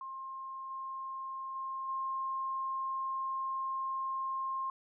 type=tone with level steps; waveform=sine; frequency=1063 Hz; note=C6; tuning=27 cents sharp; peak=-40 / -38 / -36 / -33 dBFS; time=0.01-4.7 s; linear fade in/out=2 ms; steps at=0.7 / 1.55 / 1.88 s; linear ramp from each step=10 ms; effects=none